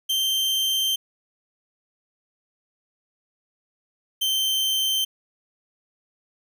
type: tone pair in turn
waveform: 40% pulse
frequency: 3136 / 3116 Hz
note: G7 / G7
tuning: 0 / -11 cents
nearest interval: unison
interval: 11 cents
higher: first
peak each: -20 dBFS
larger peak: neither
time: 0.09-0.96 / 4.21-5.05 s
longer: first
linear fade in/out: 10 ms
effects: none